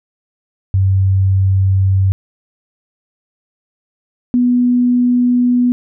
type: tone pair in turn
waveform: sine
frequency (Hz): 95.9 / 245.7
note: G2 / B3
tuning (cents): -37 / -9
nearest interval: octave + major third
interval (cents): 1628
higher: second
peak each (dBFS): -9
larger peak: neither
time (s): 0.74-2.12 / 4.34-5.72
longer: neither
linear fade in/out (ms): 0
effects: none